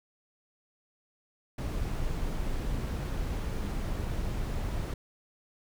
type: noise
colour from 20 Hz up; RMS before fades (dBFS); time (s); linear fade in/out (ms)
brown; -32; 1.58-4.94; 5
effects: none